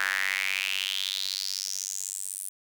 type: tone with high-pass filter sweep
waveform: sawtooth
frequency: 96 Hz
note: G2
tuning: 36 cents flat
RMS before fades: -31 dBFS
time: 0-2.49 s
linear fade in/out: 0 ms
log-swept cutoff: 1600 to 10000 Hz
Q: 5
effects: none